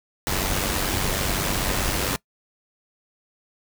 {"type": "noise with amplitude modulation", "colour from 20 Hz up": "pink", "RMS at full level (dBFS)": -22, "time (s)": [0.27, 2.16], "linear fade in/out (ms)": 0, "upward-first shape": "sine", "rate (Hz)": 95.8, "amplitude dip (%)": 50, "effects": ["noise-tail reverb RT60 0.1 s tail -22 dB re dry"]}